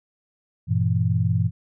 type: chord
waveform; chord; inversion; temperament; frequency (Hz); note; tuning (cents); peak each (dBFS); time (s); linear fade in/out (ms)
sine; E diminished; first; equal with one note detuned; 98 / 118.3 / 164.81; G2 / Bb2 / E3; 0 / +26 / 0; -22 / -22 / -24; 0.67-1.51; 50
effects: none